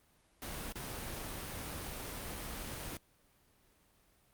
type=noise with dropouts; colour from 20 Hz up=pink; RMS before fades=-42 dBFS; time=0.42-2.97 s; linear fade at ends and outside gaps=1 ms; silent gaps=0.723-0.756 s; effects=pink hiss -69 dBFS RMS until 4.33 s + Opus 32 kbps